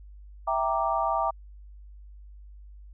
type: chord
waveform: sine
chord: E half-diminished seventh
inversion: none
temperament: equal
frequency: 659.3 / 784 / 932.3 / 1174.7 Hz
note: E5 / G5 / Bb5 / D6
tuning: 0 / 0 / 0 / 0 cents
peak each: -29 dBFS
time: 0.47-1.31 s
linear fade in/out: 10 ms
effects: added 50 Hz sine -44 dBFS peak until 2.93 s